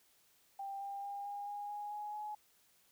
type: tone with pitch steps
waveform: sine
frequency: 790 / 797.3 / 804.7 / 812.2 / 819.8 / 827.4 / 835 / 842.8 Hz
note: G5 / G5 / G5 / G#5 / G#5 / G#5 / G#5 / G#5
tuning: +13 / +29 / +45 / -39 / -23 / -7 / +9 / +25 cents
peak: -40 dBFS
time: 0.59-2.35 s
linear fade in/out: 5 ms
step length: 220 ms
effects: white hiss -70 dBFS RMS until 2.91 s